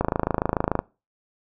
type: click train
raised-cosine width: 1 ms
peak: -7 dBFS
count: 22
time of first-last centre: 0.01-0.791 s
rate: 26.9 Hz
effects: noise-tail reverb RT60 0.3 s tail -23 dB re dry